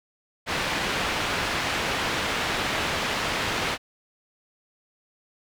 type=low-pass noise; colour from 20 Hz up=white; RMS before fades=-27 dBFS; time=0.46-3.78 s; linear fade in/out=50 ms; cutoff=2700 Hz; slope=12 dB/octave; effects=none